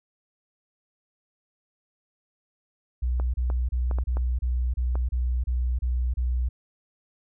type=tone bursts; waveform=sine; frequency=61.74 Hz; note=B1; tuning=in tune; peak=-22 dBFS; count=10; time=3.02-6.49 s; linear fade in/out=10 ms; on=320 ms; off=30 ms
type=clicks; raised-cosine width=1 ms; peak=-21 dBFS; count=6; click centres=3.199 / 3.501 / 3.912 / 3.986 / 4.17 / 4.955 s
effects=none